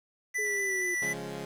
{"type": "tone with vibrato", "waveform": "square", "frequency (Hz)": 1979, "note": "B6", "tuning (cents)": 3, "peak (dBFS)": -29, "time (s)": [0.34, 1.14], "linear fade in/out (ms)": 20, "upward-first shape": "square", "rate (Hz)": 4.2, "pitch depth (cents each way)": 10}
{"type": "exponential sweep", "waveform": "sine", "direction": "down", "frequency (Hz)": [427, 354.1], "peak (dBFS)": -35, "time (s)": [0.38, 0.95], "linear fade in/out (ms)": 10}
{"type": "click train", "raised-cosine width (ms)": 0.3, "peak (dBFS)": -37, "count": 51, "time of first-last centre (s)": [0.45, 1.186], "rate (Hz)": 67.9}
{"type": "chord", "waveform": "15% pulse", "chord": "Db major", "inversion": "none", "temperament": "equal", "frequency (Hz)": [138.59, 174.61, 207.7], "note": ["Db3", "F3", "Ab3"], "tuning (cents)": [0, 0, 0], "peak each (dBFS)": -35, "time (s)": [1.02, 1.45], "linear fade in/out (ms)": 2}
{"effects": ["low-pass 12000 Hz 12 dB/octave", "9-bit"]}